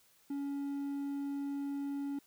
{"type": "tone", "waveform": "triangle", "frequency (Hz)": 281.1, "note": "C#4", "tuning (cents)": 24, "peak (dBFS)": -33, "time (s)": [0.3, 2.19], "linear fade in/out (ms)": 5, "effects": ["white hiss -67 dBFS RMS until 2.26 s"]}